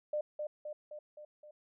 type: tone with echo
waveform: sine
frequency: 600 Hz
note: D5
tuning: 37 cents sharp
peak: -31 dBFS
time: 0.13-0.21 s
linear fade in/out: 5 ms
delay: 260 ms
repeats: 5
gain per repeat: -4 dB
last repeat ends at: 1.51 s
effects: none